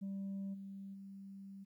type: tone with level steps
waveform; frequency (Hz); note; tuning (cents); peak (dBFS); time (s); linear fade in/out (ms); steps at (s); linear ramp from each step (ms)
sine; 195.7; G3; -3; -37 / -45 / -48; 0.01-1.65; 20; 0.53 / 0.93; 20
effects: tanh soft clip ceiling -38 dBFS + 13-bit